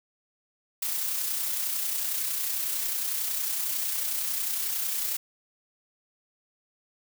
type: noise with amplitude modulation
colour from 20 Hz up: blue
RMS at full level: -28 dBFS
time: 0.82-5.17 s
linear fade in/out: 5 ms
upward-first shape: sine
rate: 31 Hz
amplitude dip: 35%
effects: none